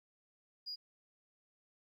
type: tone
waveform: sine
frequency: 4876 Hz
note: D#8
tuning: 36 cents flat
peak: -39 dBFS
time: 0.66-0.76 s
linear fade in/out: 20 ms
effects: tanh soft clip ceiling -36 dBFS + 13-bit